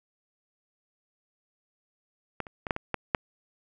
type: clicks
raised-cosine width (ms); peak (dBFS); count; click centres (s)
0.5; -16 / -28 / -18 / -10 / -17 / -12 / -7; 7; 2.403 / 2.468 / 2.668 / 2.708 / 2.764 / 2.943 / 3.148
effects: none